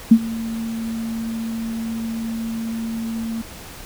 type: tone with ADSR envelope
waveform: sine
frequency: 226.8 Hz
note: A#3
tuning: 47 cents flat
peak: -3 dBFS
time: 0.11-3.42 s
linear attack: 8 ms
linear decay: 61 ms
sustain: -20 dB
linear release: 8 ms
effects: pink hiss -38 dBFS RMS until 3.85 s